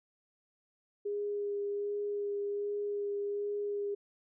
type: tone with vibrato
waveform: sine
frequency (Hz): 408.3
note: G#4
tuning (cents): -29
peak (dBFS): -32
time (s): 1.05-3.95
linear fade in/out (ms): 10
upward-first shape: sine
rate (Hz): 1.3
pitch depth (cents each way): 12
effects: none